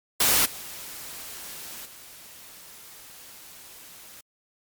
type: noise with level steps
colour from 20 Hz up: white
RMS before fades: -20 / -39 / -46 dBFS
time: 0.2-4.21 s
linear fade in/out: 5 ms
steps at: 0.45 / 1.85 s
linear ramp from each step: 10 ms
effects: MP3 96 kbps